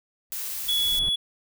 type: noise with exponential growth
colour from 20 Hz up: brown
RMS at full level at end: -33 dBFS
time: 0.3-1.09 s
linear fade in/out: 1 ms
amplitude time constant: 170 ms
type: noise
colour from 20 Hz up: blue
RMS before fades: -32 dBFS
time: 0.32-0.99 s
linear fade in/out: 0 ms
type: tone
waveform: triangle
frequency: 3386 Hz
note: G#7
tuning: 33 cents sharp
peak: -20 dBFS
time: 0.68-1.16 s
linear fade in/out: 10 ms
effects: none